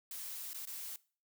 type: noise with dropouts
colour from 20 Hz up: blue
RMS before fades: -44 dBFS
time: 0.11-0.96 s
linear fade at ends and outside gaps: 2 ms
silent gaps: 0.533-0.544 / 0.654-0.672 s
effects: noise-tail reverb RT60 0.4 s tail -21 dB re dry